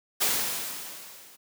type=noise with level ramp; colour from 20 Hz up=white; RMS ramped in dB=-23 to -52 dBFS; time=0.2-1.37 s; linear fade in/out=20 ms; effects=high-pass 150 Hz 12 dB/octave